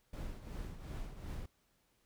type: noise with tremolo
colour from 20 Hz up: brown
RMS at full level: -41 dBFS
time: 0.13-1.46 s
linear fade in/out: 5 ms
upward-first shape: triangle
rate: 2.7 Hz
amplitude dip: 70%
effects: pink hiss -75 dBFS RMS until 2.05 s